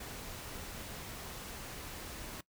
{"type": "noise", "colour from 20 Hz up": "pink", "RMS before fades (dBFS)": -45, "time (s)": [0, 2.41], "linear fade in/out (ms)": 5, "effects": ["noise-tail reverb RT60 0.1 s tail -20 dB re dry"]}